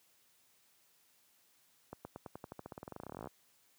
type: accelerating click train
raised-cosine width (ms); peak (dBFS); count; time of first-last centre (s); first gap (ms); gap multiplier
1; -30; 28; 1.93-3.272; 120; 0.92
effects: white hiss -70 dBFS RMS until 3.78 s + high-pass 80 Hz 12 dB/octave